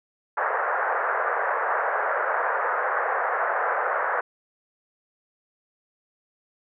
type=band-pass noise; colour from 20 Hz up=white; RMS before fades=-25 dBFS; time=0.37-4.21 s; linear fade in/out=5 ms; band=460 to 1700 Hz; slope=48 dB/octave; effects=none